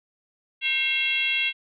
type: tone with frequency modulation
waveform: sine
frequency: 2721 Hz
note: F7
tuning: 46 cents flat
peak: -21 dBFS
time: 0.61-1.53 s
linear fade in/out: 50 ms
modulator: 579 Hz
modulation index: 1.1
effects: none